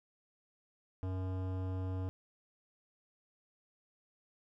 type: tone with hard clipping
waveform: sine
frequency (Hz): 93.3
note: F#2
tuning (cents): +15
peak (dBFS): -37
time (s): 1.03-2.09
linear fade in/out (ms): 0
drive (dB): 17
effects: none